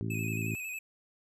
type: harmonic tone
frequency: 55 Hz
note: A1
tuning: in tune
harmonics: 2 / 3 / 4 / 5 / 6 / 7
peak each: -34 / -38 / -40 / -42 / -44 / -45 dBFS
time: 0.01-0.55 s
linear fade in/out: 0 ms
type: tone with vibrato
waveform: square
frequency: 2553 Hz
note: D#7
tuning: 44 cents sharp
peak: -37 dBFS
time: 0.1-0.79 s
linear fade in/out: 5 ms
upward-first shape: square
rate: 11 Hz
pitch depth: 39 cents each way
effects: none